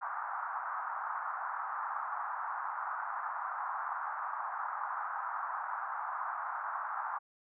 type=band-pass noise; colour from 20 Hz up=white; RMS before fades=-38 dBFS; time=0.01-7.19 s; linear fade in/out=20 ms; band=800 to 1400 Hz; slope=48 dB/octave; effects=none